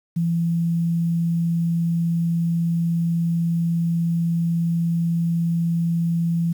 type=tone with quantisation; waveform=sine; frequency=168.2 Hz; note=E3; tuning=35 cents sharp; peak=-18 dBFS; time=0.16-6.53 s; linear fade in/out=10 ms; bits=8; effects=none